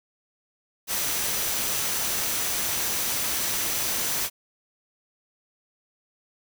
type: tone in noise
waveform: sine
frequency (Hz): 5970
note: F#8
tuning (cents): +15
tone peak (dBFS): -36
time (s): 0.87-4.3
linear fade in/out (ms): 50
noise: white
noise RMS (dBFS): -27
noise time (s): 0.87-4.3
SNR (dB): -12
effects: none